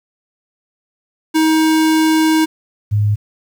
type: tone pair in turn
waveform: square / sine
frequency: 316.4 / 104.31 Hz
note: D#4 / G#2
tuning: +29 / +8 cents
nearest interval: octave + perfect fifth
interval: 1921 cents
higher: first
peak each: -11 dBFS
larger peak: neither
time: 1.34-2.46 / 2.91-3.16 s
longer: first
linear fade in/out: 20 ms
effects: 8-bit